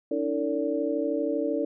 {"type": "tone cluster", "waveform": "sine", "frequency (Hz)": [286.7, 319.4, 454.3, 573], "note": ["D4", "D#4", "A#4", "D5"], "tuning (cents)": [-42, 45, -45, -43], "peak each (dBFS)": -30, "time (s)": [0.11, 1.65], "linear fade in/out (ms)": 5, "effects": []}